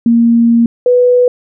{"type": "tone pair in turn", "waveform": "sine", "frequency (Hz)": [233.1, 493.9], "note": ["A#3", "B4"], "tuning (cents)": [0, 0], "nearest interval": "octave + minor second", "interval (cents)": 1300, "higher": "second", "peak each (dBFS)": -5, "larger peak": "neither", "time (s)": [[0.06, 0.66], [0.86, 1.28]], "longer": "first", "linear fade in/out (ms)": 2, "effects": []}